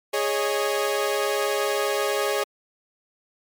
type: chord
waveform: sawtooth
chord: Ab suspended fourth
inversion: none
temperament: equal with one note detuned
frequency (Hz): 413.2 / 554.4 / 622.3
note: Ab4 / Db5 / Eb5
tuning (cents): -9 / 0 / 0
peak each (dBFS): -21 / -22 / -26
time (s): 0.13-2.44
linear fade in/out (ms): 10
effects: MP3 96 kbps